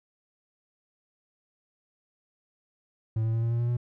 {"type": "tone with pitch steps", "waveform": "triangle", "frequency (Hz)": [110.9, 112.51, 114.15, 115.81, 117.49, 119.2, 120.94], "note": ["A2", "A2", "A#2", "A#2", "A#2", "A#2", "B2"], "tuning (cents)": [14, 39, -36, -11, 14, 39, -36], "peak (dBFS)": -22, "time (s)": [3.16, 3.769], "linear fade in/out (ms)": 5, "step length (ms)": 87, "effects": []}